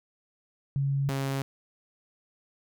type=tone pair in turn; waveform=sine / sawtooth; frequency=138.59 / 136.29 Hz; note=C#3 / C#3; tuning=0 / -29 cents; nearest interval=unison; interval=29 cents; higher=first; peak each=-24 dBFS; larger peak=neither; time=0.76-1.09 / 1.09-1.42 s; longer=neither; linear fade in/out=0 ms; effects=none